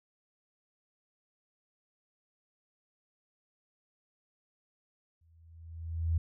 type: tone with exponential growth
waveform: sine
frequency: 82.41 Hz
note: E2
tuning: in tune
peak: -24 dBFS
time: 5.21-6.18 s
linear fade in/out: 5 ms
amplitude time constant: 210 ms
effects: none